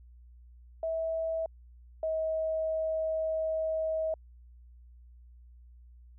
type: tone pair in turn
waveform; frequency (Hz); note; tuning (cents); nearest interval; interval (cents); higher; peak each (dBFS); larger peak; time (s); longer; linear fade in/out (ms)
sine; 650 / 637.4; E5 / D#5; -24 / +42; unison; 34; first; -29 / -28; second; 0.83-1.46 / 2.03-4.14; second; 2
effects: added 60 Hz sine -51 dBFS peak until 6.18 s